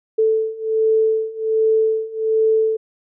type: beating tone pair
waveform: sine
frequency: 440 / 441.3 Hz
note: A4 / A4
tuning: 0 / +5 cents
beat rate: 1.3 Hz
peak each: -19 / -17 dBFS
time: 0.18-2.77 s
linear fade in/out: 10 ms
effects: none